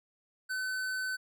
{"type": "tone with tanh clipping", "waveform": "sine", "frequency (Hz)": 1517, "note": "F#6", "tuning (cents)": 43, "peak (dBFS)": -34, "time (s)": [0.49, 1.17], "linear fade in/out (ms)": 20, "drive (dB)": 17, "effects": []}